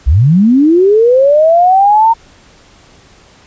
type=linear sweep; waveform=sine; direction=up; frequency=54.7 to 925 Hz; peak=-4 dBFS; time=0.06-2.14 s; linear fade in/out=20 ms; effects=pink hiss -43 dBFS RMS until 3.46 s + resampled to 16000 Hz